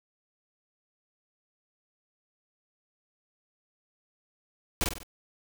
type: noise with echo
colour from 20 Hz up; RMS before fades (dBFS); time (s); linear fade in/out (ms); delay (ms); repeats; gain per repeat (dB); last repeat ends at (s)
pink; -26; 4.81-4.84; 0; 48; 4; -5; 5.032
effects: none